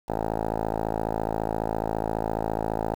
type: tone with low-pass filter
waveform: 5% pulse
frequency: 54.6 Hz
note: A1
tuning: 13 cents flat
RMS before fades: -28 dBFS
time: 0.08-2.95 s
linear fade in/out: 10 ms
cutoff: 890 Hz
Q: 3.9
effects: 8-bit